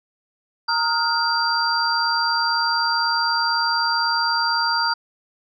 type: tone cluster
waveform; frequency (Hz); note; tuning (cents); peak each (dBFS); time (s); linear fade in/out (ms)
sine; 924 / 1264 / 1420 / 4711; A#5 / D#6 / F6 / D8; -16 / +27 / +28 / +5; -23 / -28 / -23 / -22; 0.68-4.94; 10
effects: none